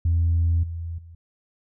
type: tone with level steps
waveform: sine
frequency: 83.8 Hz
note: E2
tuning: 29 cents sharp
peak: -16 / -28 / -41 dBFS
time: 0.05-1.15 s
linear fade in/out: 5 ms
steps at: 0.63 / 0.98 s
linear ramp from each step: 5 ms
effects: tanh soft clip ceiling -14 dBFS